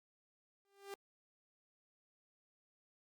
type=tone with exponential growth; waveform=sawtooth; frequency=397.4 Hz; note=G4; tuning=24 cents sharp; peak=-38 dBFS; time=0.65-0.94 s; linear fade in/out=0 ms; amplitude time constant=61 ms; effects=Opus 48 kbps